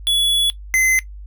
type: tone pair in turn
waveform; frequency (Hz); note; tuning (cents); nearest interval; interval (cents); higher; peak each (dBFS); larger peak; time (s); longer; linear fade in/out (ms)
square; 3400 / 2053; G#7 / C7; +40 / -33; major sixth; 873; first; -15 / -13; second; 0.07-0.5 / 0.74-0.99; first; 0
effects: noise-tail reverb RT60 0.1 s tail -17 dB re dry + added 50 Hz sine -32 dBFS peak until 1.26 s